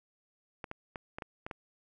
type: clicks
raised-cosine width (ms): 0.5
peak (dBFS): -24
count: 7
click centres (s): 0.642 / 0.714 / 0.958 / 1.185 / 1.222 / 1.465 / 1.512
effects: none